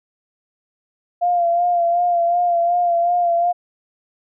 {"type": "tone with vibrato", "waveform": "sine", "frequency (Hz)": 695, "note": "F5", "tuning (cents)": -9, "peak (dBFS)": -14, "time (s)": [1.21, 3.53], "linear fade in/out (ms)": 20, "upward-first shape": "sine", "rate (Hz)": 2.7, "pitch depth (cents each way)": 36, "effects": []}